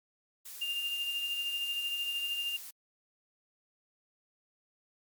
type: noise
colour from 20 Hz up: blue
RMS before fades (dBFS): -45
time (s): 0.45-2.71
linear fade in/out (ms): 10
type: tone with tremolo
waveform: sine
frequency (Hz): 2800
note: F7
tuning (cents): +4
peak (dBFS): -30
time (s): 0.61-2.57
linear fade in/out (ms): 10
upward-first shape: sine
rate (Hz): 13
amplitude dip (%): 40
effects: MP3 96 kbps